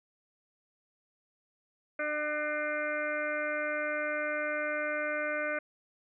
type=harmonic tone; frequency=300 Hz; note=D4; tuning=37 cents sharp; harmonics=1 / 2 / 4 / 5 / 6 / 7 / 8; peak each=-42 / -34 / -41 / -35 / -45 / -38 / -43 dBFS; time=1.99-5.59 s; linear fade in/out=5 ms; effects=none